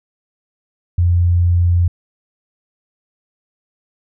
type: tone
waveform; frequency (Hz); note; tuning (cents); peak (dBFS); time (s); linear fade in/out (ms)
sine; 87.31; F2; 0; -10; 0.98-1.88; 5
effects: none